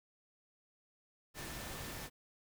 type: tone in noise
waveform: sine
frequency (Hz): 1784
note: A6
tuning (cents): +23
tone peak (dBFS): -56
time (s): 1.34-2.1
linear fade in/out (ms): 50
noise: pink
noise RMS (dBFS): -45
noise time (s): 1.34-2.1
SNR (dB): -14
effects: none